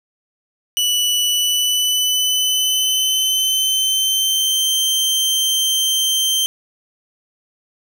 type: tone with pitch glide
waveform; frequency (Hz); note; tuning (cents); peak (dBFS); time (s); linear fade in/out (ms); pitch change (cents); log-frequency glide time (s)
sawtooth; 2960 to 3131; F#7 to G7; 0 to -3; -12; 0.77-6.46; 0; +97; 1.24-4.78
effects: none